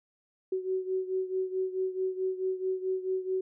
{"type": "beating tone pair", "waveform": "sine", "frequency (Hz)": [374, 378.6], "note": ["F#4", "F#4"], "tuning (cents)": [19, 40], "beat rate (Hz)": 4.6, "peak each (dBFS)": [-30, -34], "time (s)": [0.52, 3.41], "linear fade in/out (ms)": 5, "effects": []}